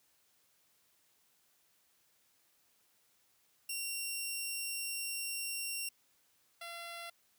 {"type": "tone pair in turn", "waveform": "10% pulse", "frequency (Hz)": [2750, 683.3], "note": ["F7", "F5"], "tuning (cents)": [-27, -38], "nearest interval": "2 octaves", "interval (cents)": 2411, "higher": "first", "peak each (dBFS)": [-28, -35], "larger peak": "first", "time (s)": [[3.69, 5.89], [6.61, 7.1]], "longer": "first", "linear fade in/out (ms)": 5, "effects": ["white hiss -72 dBFS RMS until 7.38 s", "high-pass 60 Hz 12 dB/octave"]}